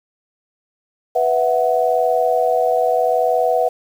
sine chord, B suspended fourth, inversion none, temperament equal, 493.9 / 659.3 / 740 Hz, B4 / E5 / F#5, 0 / 0 / 0 cents, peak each -18 dBFS, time 1.15-3.69 s, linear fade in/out 10 ms, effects 7-bit

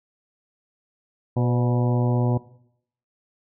harmonic tone with a mistuned harmonic, 121.6 Hz, B2, 26 cents flat, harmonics 1 / 2 / 3 / 4 / 5 / 6 / 7 / 8, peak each -20 / -26 / -30 / -32 / -34 / -36 / -37 / -38 dBFS, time 1.36-2.38 s, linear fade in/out 10 ms, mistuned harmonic 4, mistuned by +54 cents, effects noise-tail reverb RT60 0.7 s tail -18 dB re dry

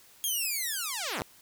5% pulse linear sweep, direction down, 3297 to 76.7 Hz, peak -20 dBFS, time 0.24-1.22 s, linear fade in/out 0 ms, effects white hiss -57 dBFS RMS until 1.41 s

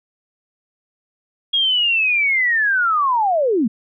sine linear sweep, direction down, 3300 to 198.2 Hz, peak -14 dBFS, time 1.53-3.68 s, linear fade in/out 10 ms, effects none

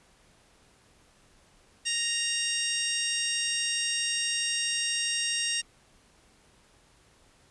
harmonic tone, 932.3 Hz, A#5, in tune, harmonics 2 / 3 / 4 / 5 / 6 / 7 / 8 / 9 / 10, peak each -36 / -32 / -36 / -42 / -32 / -43 / -44 / -34 / -44 dBFS, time 1.85-5.62 s, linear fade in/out 20 ms, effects pink hiss -61 dBFS RMS until 7.5 s + resampled to 24000 Hz

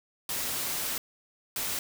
white noise bursts at uneven times, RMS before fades -32 dBFS, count 2, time 0.29-0.98 / 1.56-1.79 s, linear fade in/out 2 ms, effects none

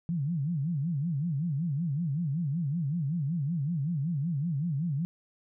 sine tone with vibrato, 154.6 Hz, D#3, 11 cents flat, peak -27 dBFS, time 0.09-5.05 s, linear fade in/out 0 ms, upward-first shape sine, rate 5.3 Hz, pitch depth 240 cents each way, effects none

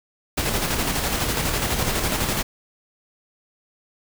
pink noise with tremolo, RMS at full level -22 dBFS, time 0.37-2.43 s, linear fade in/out 10 ms, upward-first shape square, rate 12 Hz, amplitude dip 35%, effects none

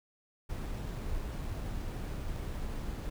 brown noise with sample-and-hold, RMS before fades -37 dBFS, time 0.49-3.1 s, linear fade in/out 10 ms, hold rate 11025 Hz, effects none

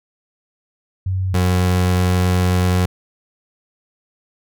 sine / 30% pulse tone pair in turn, 94 / 90.79 Hz, F#2 / F#2, +28 / -32 cents, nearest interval minor second, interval 60 cents, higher first, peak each -17 / -11 dBFS, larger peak second, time 1.06-1.34 / 1.34-2.86 s, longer second, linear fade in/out 5 ms, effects none

